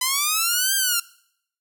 5% pulse linear two-way sweep, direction up then down, 1000 to 1600 to 1364 Hz, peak -8 dBFS, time 0.01-1 s, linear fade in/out 5 ms, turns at 0.75 s, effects noise-tail reverb RT60 0.7 s tail -22 dB re dry

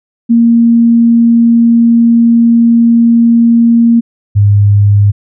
sine tone pair in turn, 232.8 / 101.98 Hz, A#3 / G#2, -2 / -31 cents, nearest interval octave + major second, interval 1429 cents, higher first, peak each -3 dBFS, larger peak neither, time 0.29-4.01 / 4.35-5.12 s, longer first, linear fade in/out 20 ms, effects none

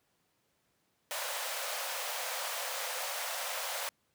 pink high-pass noise, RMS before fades -37 dBFS, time 1.11-3.89 s, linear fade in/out 0 ms, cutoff 500 Hz, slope 96 dB/octave, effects pink hiss -75 dBFS RMS until 4.14 s + high-pass 100 Hz 12 dB/octave

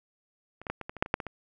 clicks, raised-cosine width 0.5 ms, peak -29 / -21 / -16 / -22 / -21 / -26 / -8 / -24 / -8 / -20 / -22 dBFS, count 11, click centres 0.616 / 0.668 / 0.7 / 0.813 / 0.895 / 0.967 / 1.025 / 1.061 / 1.141 / 1.202 / 1.267 s, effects none

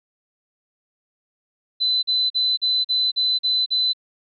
sine tone bursts, 4022 Hz, B7, 31 cents sharp, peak -17 dBFS, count 8, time 1.8-3.934 s, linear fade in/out 20 ms, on 230 ms, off 42 ms, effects none

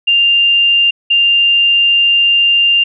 sine tone pair in turn, 2794 / 2794 Hz, F7 / F7, 0 / 0 cents, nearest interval unison, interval 0 cents, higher neither, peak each -7 dBFS, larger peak neither, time 0.07-0.91 / 1.1-2.84 s, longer second, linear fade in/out 10 ms, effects none

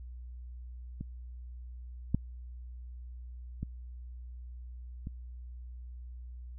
clicks, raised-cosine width 5 ms, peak -25 / -14 / -23 / -27 dBFS, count 4, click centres 1.01 / 2.146 / 3.63 / 5.071 s, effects added 61 Hz sine -42 dBFS peak until 6.58 s

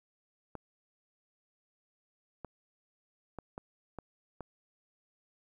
clicks, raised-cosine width 1 ms, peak -27 dBFS, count 6, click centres 0.553 / 2.447 / 3.387 / 3.579 / 3.987 / 4.407 s, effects 11-bit

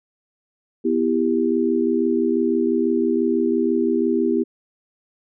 sine chord, E minor, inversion second, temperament just, 247.2 / 329.6 / 395.6 Hz, B3 / E4 / G4, +2 / 0 / +16 cents, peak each -21 dBFS, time 0.84-4.44 s, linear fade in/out 20 ms, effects none

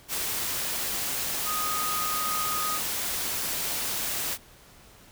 sine tone in noise, 1244.5 Hz, D#6, in tune, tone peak -29 dBFS, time 1.44-2.8 s, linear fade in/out 50 ms, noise white, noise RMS -30 dBFS, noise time 0.08-4.38 s, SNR -2 dB, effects pink hiss -53 dBFS RMS until 5.11 s

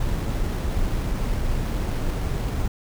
brown noise with sample-and-hold, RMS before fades -24 dBFS, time 0-2.68 s, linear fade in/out 5 ms, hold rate 7350 Hz, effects none

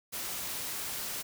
white noise, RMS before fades -37 dBFS, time 0.12-1.23 s, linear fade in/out 20 ms, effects none

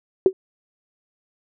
sine tone with exponential decay, 378.7 Hz, F#4, 40 cents sharp, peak -6 dBFS, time 0.26-0.33 s, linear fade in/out 1 ms, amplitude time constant 15 ms, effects none

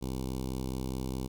10% pulse tone with notch filter, 64.8 Hz, C2, 16 cents flat, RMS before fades -35 dBFS, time 0.01-1.28 s, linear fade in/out 20 ms, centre 1700 Hz, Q 0.51, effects none

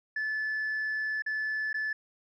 sine tone with dropouts, 1736 Hz, A6, 24 cents flat, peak -27 dBFS, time 0.16-1.93 s, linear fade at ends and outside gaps 5 ms, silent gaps 1.222-1.262 / 1.73-1.742 s, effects tanh soft clip ceiling -27 dBFS

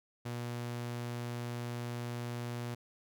sawtooth tone, 120 Hz, B2, 49 cents flat, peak -33 dBFS, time 0.25-2.75 s, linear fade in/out 10 ms, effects none

